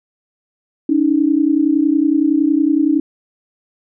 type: tone pair together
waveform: sine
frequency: 283.8 / 314.6 Hz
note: C#4 / D#4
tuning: +41 / +19 cents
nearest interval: major second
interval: 178 cents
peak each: -14 dBFS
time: 0.89-3 s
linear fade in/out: 5 ms
effects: none